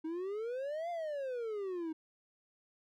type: exponential two-way sweep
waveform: triangle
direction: up then down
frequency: 311.1 to 704 to 311.1 Hz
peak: -34 dBFS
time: 0.04-1.93 s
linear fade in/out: 10 ms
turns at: 0.9 s
effects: none